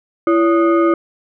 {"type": "tone with frequency modulation", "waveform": "sine", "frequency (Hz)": 336.4, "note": "E4", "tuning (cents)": 35, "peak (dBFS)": -10, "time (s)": [0.27, 0.94], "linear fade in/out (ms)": 2, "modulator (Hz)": 904, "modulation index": 0.84, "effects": []}